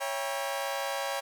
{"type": "chord", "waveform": "sawtooth", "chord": "C# diminished seventh", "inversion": "none", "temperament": "just", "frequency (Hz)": [554.4, 665.2, 798.3, 957.9], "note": ["C#5", "E5", "G5", "Bb5"], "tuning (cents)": [0, 16, 31, 47], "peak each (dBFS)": [-30, -36, -32, -35], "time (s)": [0, 1.21], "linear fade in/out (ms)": 20, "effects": []}